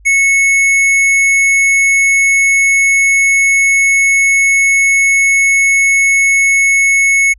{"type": "tone with tanh clipping", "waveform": "triangle", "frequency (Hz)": 2200, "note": "C#7", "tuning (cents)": -14, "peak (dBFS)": -9, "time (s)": [0.05, 7.34], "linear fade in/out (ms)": 20, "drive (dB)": 17, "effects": ["added 50 Hz sine -39 dBFS peak until 7.38 s", "resampled to 32000 Hz"]}